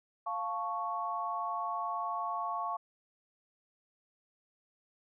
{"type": "chord", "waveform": "sine", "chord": "F augmented", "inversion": "none", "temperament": "equal", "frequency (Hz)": [698.5, 880, 1108.7], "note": ["F5", "A5", "C#6"], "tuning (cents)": [0, 0, 0], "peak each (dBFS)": [-38, -39, -35], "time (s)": [0.26, 2.77], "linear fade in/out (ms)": 10, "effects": []}